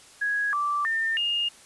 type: tone with pitch steps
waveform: sine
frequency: 1661 / 1168 / 1805 / 2835 Hz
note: G#6 / D6 / A6 / F7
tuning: 0 / -10 / +44 / +25 cents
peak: -23 dBFS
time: 0.21-1.49 s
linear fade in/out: 10 ms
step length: 320 ms
effects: white hiss -51 dBFS RMS until 1.65 s + resampled to 24000 Hz